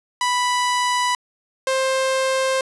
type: tone pair in turn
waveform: sawtooth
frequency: 987.8 / 527.5 Hz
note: B5 / C5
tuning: 0 / +14 cents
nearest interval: major seventh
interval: 1086 cents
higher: first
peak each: -14 dBFS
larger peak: neither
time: 0.21-1.15 / 1.67-2.61 s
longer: neither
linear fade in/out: 2 ms
effects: resampled to 24000 Hz + 8-bit